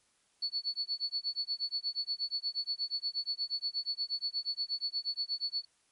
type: tone with tremolo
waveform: sine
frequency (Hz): 4435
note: C#8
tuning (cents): 0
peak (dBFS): -29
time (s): 0.42-5.65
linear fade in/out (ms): 5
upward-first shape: sine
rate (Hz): 8.4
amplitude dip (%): 100
effects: white hiss -71 dBFS RMS until 5.91 s + MP3 48 kbps